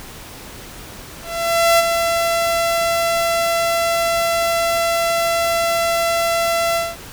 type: tone with ADSR envelope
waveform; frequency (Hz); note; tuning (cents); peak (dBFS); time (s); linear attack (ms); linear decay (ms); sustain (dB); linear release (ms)
sawtooth; 674; E5; +38; -6; 1.22-6.97; 570; 26; -6; 210
effects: pink hiss -36 dBFS RMS until 7.12 s